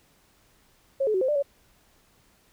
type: tone with pitch steps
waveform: sine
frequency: 543 / 429.1 / 374.9 / 520 / 593 / 563 Hz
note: C#5 / A4 / F#4 / C5 / D5 / C#5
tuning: -36 / -43 / +23 / -11 / +17 / +27 cents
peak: -21 dBFS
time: 1-1.426 s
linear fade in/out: 10 ms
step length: 71 ms
effects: pink hiss -62 dBFS RMS until 2.52 s